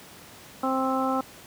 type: harmonic tone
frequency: 263.1 Hz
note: C4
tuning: 10 cents sharp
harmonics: 1 / 2 / 3 / 4 / 5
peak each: -27 / -30 / -29 / -32 / -30 dBFS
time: 0.63-1.21 s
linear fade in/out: 5 ms
effects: pink hiss -47 dBFS RMS until 1.46 s + high-pass 100 Hz 12 dB/octave